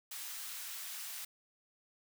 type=high-pass noise; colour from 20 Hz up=white; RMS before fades=-44 dBFS; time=0.11-1.25 s; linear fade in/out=5 ms; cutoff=1200 Hz; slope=12 dB/octave; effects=none